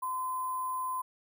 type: tone with sample-and-hold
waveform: sine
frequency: 1026 Hz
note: C6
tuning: 34 cents flat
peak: -31 dBFS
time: 0.02-1.02 s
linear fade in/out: 10 ms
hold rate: 11025 Hz
effects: none